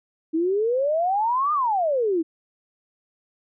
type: exponential two-way sweep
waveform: sine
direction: up then down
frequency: 311.1 to 1234 to 311.1 Hz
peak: -19 dBFS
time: 0.33-2.23 s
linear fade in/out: 20 ms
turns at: 1.53 s
effects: none